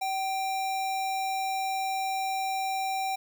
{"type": "tone with sample-and-hold", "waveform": "sine", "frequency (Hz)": 769, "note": "G5", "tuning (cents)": -33, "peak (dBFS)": -27, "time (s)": [0.01, 3.16], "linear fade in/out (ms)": 10, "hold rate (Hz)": 3150, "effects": []}